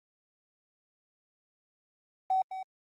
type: tone with echo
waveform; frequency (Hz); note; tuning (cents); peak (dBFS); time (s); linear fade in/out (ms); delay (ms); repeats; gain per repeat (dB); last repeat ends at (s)
triangle; 757; F#5; +39; -20; 2.3-2.42; 5; 210; 1; -13; 2.63
effects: tanh soft clip ceiling -22 dBFS + Opus 24 kbps